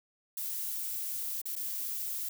violet noise with dropouts, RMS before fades -36 dBFS, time 0.37-2.29 s, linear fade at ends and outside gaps 5 ms, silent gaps 1.417-1.455 / 1.555-1.562 s, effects none

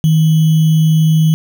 sine tone with sample-and-hold, 158.3 Hz, D#3, 30 cents sharp, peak -7 dBFS, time 0.04-1.34 s, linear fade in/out 0 ms, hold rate 3150 Hz, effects none

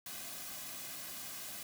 white noise with comb filter, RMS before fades -45 dBFS, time 0.06-1.63 s, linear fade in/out 2 ms, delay 2.2 ms, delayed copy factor -0.65, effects none

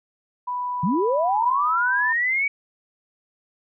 sine tone, 987.8 Hz, B5, in tune, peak -24 dBFS, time 0.47-2.13 s, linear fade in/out 10 ms
sine linear sweep, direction up, 148 to 2284 Hz, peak -19 dBFS, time 0.83-2.48 s, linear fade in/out 5 ms
effects none

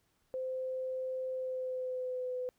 sine tone with pitch glide, 517 to 503.2 Hz, C5 to B4, -21 to +32 cents, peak -34 dBFS, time 0.34-2.49 s, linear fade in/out 0 ms, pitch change -47 cents, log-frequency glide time 1.32-2.37 s, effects pink hiss -75 dBFS RMS until 2.58 s

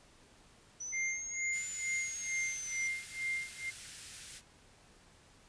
sine exponential two-way sweep, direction up then down, 5920 to 7070 to 5920 Hz, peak -39 dBFS, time 0.8-2.88 s, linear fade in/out 10 ms, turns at 1.66 s
sine tone with tremolo, 2100 Hz, C7, 6 cents sharp, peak -32 dBFS, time 0.92-3.71 s, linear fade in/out 20 ms, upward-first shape sine, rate 2.2 Hz, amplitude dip 95%
white band-stop noise, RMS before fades -47 dBFS, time 1.51-4.42 s, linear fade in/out 50 ms, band 190 to 1400 Hz, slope 48 dB/octave
effects pink hiss -62 dBFS RMS until 5.48 s + resampled to 22050 Hz

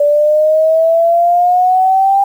sine exponential sweep, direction up, 579 to 797 Hz, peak -7 dBFS, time 0-2.24 s, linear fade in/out 5 ms, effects 7-bit

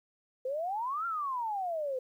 sine exponential two-way sweep, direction up then down, 500 to 1396.9 to 500 Hz, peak -31 dBFS, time 0.45-1.99 s, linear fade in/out 5 ms, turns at 1.06 s, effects 11-bit

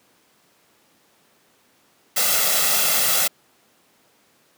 white noise with comb filter, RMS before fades -19 dBFS, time 2.16-3.28 s, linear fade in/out 10 ms, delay 1.5 ms, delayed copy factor +0.65, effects pink hiss -59 dBFS RMS until 4.57 s + high-pass 200 Hz 12 dB/octave

